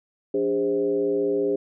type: tone with frequency modulation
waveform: sine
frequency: 405.5 Hz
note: G#4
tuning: 41 cents flat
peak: -20 dBFS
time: 0.34-1.56 s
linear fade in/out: 5 ms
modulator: 115 Hz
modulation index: 0.89
effects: none